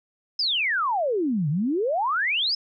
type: exponential two-way sweep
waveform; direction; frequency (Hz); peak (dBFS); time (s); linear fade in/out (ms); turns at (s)
sine; down then up; 5274 to 138.59 to 5274; -21; 0.39-2.55; 5; 1.49
effects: none